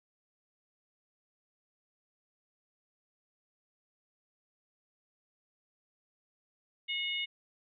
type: harmonic tone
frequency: 725 Hz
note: F#5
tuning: 35 cents flat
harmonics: 3 / 4 / 5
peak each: -36 / -35 / -40 dBFS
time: 6.88-7.26 s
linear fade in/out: 20 ms
effects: none